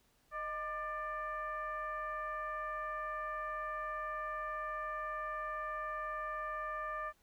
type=tone with frequency modulation; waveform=sine; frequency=1195 Hz; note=D6; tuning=30 cents sharp; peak=-37 dBFS; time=0.31-7.13 s; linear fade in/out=50 ms; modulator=576 Hz; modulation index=0.94; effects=pink hiss -72 dBFS RMS until 7.22 s